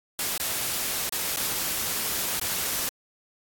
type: noise with dropouts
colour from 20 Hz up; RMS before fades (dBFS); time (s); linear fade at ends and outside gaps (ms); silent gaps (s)
white; -28; 0.19-2.89; 0; 0.377-0.399 / 1.093-1.124 / 1.361-1.371 / 2.396-2.414
effects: AAC 64 kbps